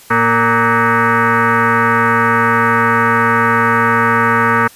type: tone with frequency modulation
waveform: sine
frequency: 113.4 Hz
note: A#2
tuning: 47 cents flat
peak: -9 dBFS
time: 0.1-4.68 s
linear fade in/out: 10 ms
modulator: 347 Hz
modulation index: 4.9
effects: white hiss -41 dBFS RMS until 4.75 s + resampled to 32000 Hz